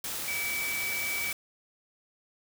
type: tone in noise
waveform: sine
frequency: 2295 Hz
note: D7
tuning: 40 cents flat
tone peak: -31 dBFS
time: 0.28-1.32 s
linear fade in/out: 2 ms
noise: white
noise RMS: -35 dBFS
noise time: 0.04-1.33 s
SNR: +1 dB
effects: none